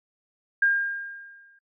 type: tone with exponential decay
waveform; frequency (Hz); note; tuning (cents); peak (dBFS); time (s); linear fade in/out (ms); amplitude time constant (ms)
sine; 1609; G6; +45; -16; 0.62-1.59; 5; 210
effects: noise-tail reverb RT60 0.1 s tail -25 dB re dry